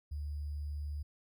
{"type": "tone with sample-and-hold", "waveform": "sine", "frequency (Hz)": 73.42, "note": "D2", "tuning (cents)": 0, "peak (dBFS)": -36, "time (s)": [0.11, 1.03], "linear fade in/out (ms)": 10, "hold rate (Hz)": 4900, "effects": []}